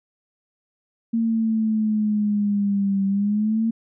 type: exponential two-way sweep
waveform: sine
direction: down then up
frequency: 229.3 to 194.8 to 228.7 Hz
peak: -18 dBFS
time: 1.13-3.71 s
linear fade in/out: 10 ms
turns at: 3.06 s
effects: none